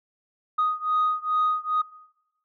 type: beating tone pair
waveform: sine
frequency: 1244.5 / 1246.9 Hz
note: D#6 / D#6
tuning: 0 / +3 cents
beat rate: 2.4 Hz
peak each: -23 / -24 dBFS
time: 0.58-1.82 s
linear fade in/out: 10 ms
effects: noise-tail reverb RT60 1.0 s tail -23 dB re dry + tanh soft clip ceiling -16 dBFS